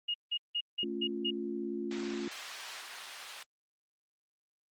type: tone bursts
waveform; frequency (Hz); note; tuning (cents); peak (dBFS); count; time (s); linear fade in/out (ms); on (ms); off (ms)
sine; 2862; F7; +42; -30; 6; 0.08-1.308; 10; 63; 170
type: chord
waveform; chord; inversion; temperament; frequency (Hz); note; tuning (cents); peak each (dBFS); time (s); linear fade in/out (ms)
sine; A augmented; none; equal; 220 / 277.2 / 349.2; A3 / C#4 / E#4; 0 / 0 / 0; -39 / -40 / -37; 0.83-2.28; 2
type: band-pass noise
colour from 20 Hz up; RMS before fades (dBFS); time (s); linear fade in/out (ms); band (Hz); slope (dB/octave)
white; -45; 1.91-3.43; 2; 810 to 4300; 12
effects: Opus 24 kbps